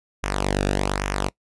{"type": "tone with flanger", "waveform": "sawtooth", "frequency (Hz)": 48.81, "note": "G1", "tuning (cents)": -7, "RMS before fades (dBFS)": -24, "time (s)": [0.23, 1.29], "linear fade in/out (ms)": 10, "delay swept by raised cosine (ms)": [0.23, 0.97], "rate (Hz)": 1.2, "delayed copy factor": -0.7, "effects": ["noise-tail reverb RT60 0.1 s tail -22 dB re dry", "resampled to 24000 Hz"]}